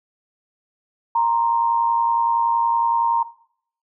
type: tone pair together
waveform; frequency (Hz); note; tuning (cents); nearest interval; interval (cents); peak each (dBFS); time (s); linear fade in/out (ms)
sine; 932.3 / 1043; A#5 / C6; 0 / -6; major second; 194; -16 / -25; 1.15-3.23; 5
effects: noise-tail reverb RT60 0.6 s tail -17 dB re dry